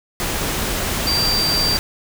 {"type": "tone in noise", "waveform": "sine", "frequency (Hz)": 4699, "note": "D8", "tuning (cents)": 0, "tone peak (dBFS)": -17, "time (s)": [1.07, 1.77], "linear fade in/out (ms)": 0, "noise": "pink", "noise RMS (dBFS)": -22, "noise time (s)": [0.2, 1.79], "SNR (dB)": 2, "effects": []}